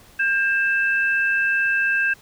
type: tone pair together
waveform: sine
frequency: 1598.9 / 2637 Hz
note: G6 / E7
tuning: +34 / 0 cents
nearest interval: major sixth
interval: 866 cents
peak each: -18 / -24 dBFS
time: 0.19-2.14 s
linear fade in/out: 10 ms
effects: pink hiss -50 dBFS RMS until 2.21 s